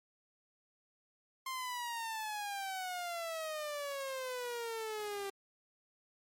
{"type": "exponential sweep", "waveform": "sawtooth", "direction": "down", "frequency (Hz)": [1058, 392], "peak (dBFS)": -34, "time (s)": [1.46, 5.3], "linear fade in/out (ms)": 5, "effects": ["MP3 64 kbps"]}